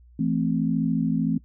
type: chord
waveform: sine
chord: A minor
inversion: second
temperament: equal with one note detuned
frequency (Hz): 166.34 / 220 / 261.6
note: E3 / A3 / C4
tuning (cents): +16 / 0 / 0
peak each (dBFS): -25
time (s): 0.19-1.38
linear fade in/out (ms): 5
effects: noise-tail reverb RT60 0.1 s tail -20 dB re dry + added 60 Hz sine -49 dBFS peak until 1.44 s